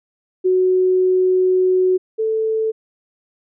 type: tone pair in turn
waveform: sine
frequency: 370 / 440.9 Hz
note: F#4 / A4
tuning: 0 / +4 cents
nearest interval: minor third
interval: 304 cents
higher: second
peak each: -12 / -16 dBFS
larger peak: first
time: 0.44-1.98 / 2.18-2.72 s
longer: first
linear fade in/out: 20 ms
effects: none